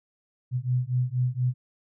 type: beating tone pair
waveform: sine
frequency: 123.47 / 127.67 Hz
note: B2 / C3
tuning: 0 / -42 cents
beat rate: 4.2 Hz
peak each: -26 dBFS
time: 0.51-1.54 s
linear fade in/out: 50 ms
effects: none